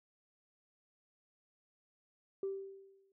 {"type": "tone with exponential decay", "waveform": "sine", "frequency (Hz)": 389.7, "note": "G4", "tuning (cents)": -10, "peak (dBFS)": -32, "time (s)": [2.43, 3.12], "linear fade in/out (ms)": 2, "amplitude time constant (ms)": 150, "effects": ["tanh soft clip ceiling -30 dBFS"]}